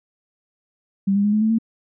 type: tone with pitch steps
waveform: sine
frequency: 196 / 201.6 / 207.4 / 213.4 / 219.5 / 225.8 Hz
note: G3 / G3 / G#3 / G#3 / A3 / A3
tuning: 0 / +49 / -2 / +47 / -4 / +45 cents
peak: -15 dBFS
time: 1.07-1.586 s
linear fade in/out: 10 ms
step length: 86 ms
effects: none